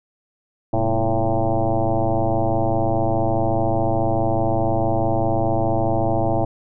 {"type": "tone with frequency modulation", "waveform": "sine", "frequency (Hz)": 329.6, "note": "E4", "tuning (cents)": 0, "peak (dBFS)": -16, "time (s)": [0.73, 6.45], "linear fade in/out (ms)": 5, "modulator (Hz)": 114, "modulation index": 4.2, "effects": []}